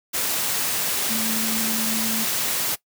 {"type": "tone in noise", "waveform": "sine", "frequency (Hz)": 222.1, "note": "A3", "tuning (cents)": 16, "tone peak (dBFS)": -27, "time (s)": [1.09, 2.25], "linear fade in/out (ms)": 20, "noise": "white", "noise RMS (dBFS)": -24, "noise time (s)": [0.13, 2.76], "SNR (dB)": -6, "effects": ["noise-tail reverb RT60 0.1 s tail -19 dB re dry", "high-pass 100 Hz 12 dB/octave"]}